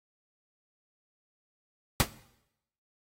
pink noise with exponential decay, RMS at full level -18 dBFS, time 2-2.09 s, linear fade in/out 0 ms, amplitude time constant 19 ms, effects noise-tail reverb RT60 0.8 s tail -19 dB re dry + AAC 48 kbps

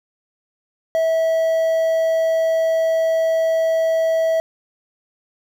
triangle tone with quantisation, 650 Hz, E5, 24 cents flat, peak -13 dBFS, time 0.95-4.4 s, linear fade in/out 0 ms, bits 7, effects none

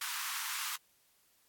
pink high-pass noise, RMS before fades -38 dBFS, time 0.01-0.76 s, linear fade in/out 5 ms, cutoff 980 Hz, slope 48 dB/octave, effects white hiss -70 dBFS RMS until 1.48 s + AAC 64 kbps

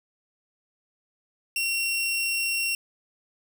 sawtooth tone, 2735 Hz, F7, 37 cents flat, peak -21 dBFS, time 1.56-2.75 s, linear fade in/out 2 ms, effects none

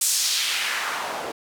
white noise with band-pass filter sweep, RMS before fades -25 dBFS, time 0.01-1.32 s, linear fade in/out 5 ms, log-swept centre 8300 to 500 Hz, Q 1.4, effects none

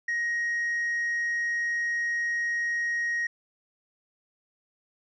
sine tone with tanh clipping, 1881 Hz, A#6, 15 cents sharp, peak -26 dBFS, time 0.08-3.27 s, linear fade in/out 5 ms, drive 1 dB, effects none

